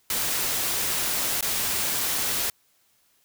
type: noise with dropouts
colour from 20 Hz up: white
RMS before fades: -26 dBFS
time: 0.1-2.5 s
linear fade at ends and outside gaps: 2 ms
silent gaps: 1.41-1.425 s
effects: white hiss -65 dBFS RMS until 3.24 s